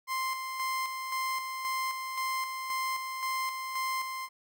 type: tone with tremolo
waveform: 30% pulse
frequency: 1046.5 Hz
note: C6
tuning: in tune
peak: -27 dBFS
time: 0.07-4.29 s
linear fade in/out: 50 ms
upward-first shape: square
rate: 1.9 Hz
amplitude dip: 45%
effects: none